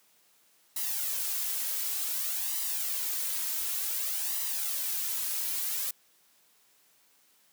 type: noise with flanger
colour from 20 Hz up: blue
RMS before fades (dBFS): -32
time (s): 0.76-5.91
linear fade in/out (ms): 5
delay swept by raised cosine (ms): 1 to 3.2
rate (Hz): 0.55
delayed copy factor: +0.7
effects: white hiss -65 dBFS RMS until 7.52 s + high-pass 150 Hz 12 dB/octave